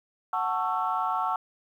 sine chord, F# minor seventh, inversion none, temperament just, 740 / 888 / 1110 / 1332 Hz, F#5 / A5 / C#6 / E6, 0 / +16 / +2 / +18 cents, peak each -30 dBFS, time 0.33-1.36 s, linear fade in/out 2 ms, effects tanh soft clip ceiling -15 dBFS + 10-bit

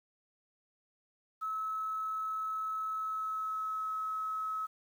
sine tone with pitch glide, 1296 to 1288.5 Hz, E6 to E6, -30 to -40 cents, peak -33 dBFS, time 1.41-4.67 s, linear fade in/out 20 ms, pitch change -10 cents, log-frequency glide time 2.94-3.95 s, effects 10-bit

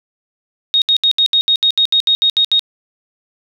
sine tone bursts, 3734 Hz, A#7, 2 cents sharp, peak -9 dBFS, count 13, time 0.74-2.594 s, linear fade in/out 0 ms, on 78 ms, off 70 ms, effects none

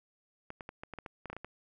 clicks, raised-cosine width 0.5 ms, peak -27 dBFS, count 12, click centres 0.504 / 0.608 / 0.691 / 0.835 / 0.937 / 0.987 / 1.062 / 1.257 / 1.3 / 1.33 / 1.366 / 1.446 s, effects none

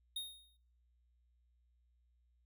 square tone with exponential decay, 3712 Hz, A#7, 8 cents flat, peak -37 dBFS, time 0.16-0.57 s, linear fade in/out 5 ms, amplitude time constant 89 ms, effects noise-tail reverb RT60 0.6 s tail -24 dB re dry + added 60 Hz sine -70 dBFS peak until 2.45 s

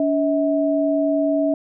sine tone pair together, 286.4 / 643 Hz, D4 / E5, -43 / -43 cents, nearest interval octave + major second, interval 1400 cents, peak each -19 dBFS, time 0-1.54 s, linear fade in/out 2 ms, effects none

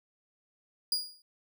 40% pulse tone with exponential decay, 4866 Hz, D#8, 39 cents flat, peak -23 dBFS, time 0.92-1.22 s, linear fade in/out 2 ms, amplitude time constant 65 ms, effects none

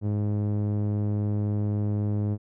sawtooth tone with low-pass filter, 103.8 Hz, G#2, in tune, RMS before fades -26 dBFS, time 0.01-2.38 s, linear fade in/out 50 ms, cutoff 400 Hz, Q 0.65, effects none

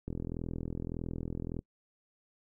click train, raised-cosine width 3 ms, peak -24 dBFS, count 64, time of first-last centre 0.08-1.591 s, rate 41.7 Hz, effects noise-tail reverb RT60 0.1 s tail -25 dB re dry

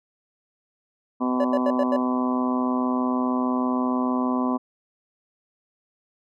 harmonic tone, 126.4 Hz, B2, 41 cents sharp, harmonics 2 / 3 / 4 / 5 / 6 / 7 / 8 / 9, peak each -22 / -34 / -36 / -33 / -35 / -38 / -30 / -34 dBFS, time 1.2-4.58 s, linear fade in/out 20 ms
triangle tone bursts, 575 Hz, D5, 37 cents flat, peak -18 dBFS, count 5, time 1.4-1.964 s, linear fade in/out 2 ms, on 44 ms, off 86 ms
effects none

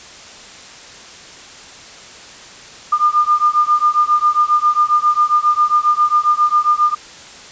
sine beating tone pair, 1204 / 1211.4 Hz, D6 / D#6, +43 / -47 cents, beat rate 7.4 Hz, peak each -14 dBFS, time 2.92-6.95 s, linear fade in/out 10 ms, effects white hiss -37 dBFS RMS until 7.51 s + resampled to 16000 Hz

